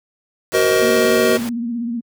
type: noise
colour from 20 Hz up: pink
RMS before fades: -30 dBFS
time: 0.52-1.49 s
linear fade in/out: 0 ms
type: chord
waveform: square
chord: C half-diminished seventh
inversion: second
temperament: just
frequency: 376.7 / 470.9 / 523.3 / 627.9 Hz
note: Gb4 / Bb4 / C5 / Eb5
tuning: +31 / +18 / 0 / +16 cents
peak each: -18 / -18 / -24 / -20 dBFS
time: 0.53-1.38 s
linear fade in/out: 20 ms
type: tone with vibrato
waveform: sine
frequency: 235.5 Hz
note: A#3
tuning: 18 cents sharp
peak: -20 dBFS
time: 0.81-2.01 s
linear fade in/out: 20 ms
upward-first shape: sine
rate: 16 Hz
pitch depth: 57 cents each way
effects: high-pass 100 Hz 12 dB/octave